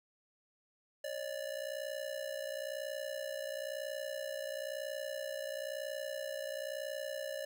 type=ring-modulated tone; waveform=square; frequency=581 Hz; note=D5; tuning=19 cents flat; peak=-36 dBFS; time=1.04-7.45 s; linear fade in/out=0 ms; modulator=30.5 Hz; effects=none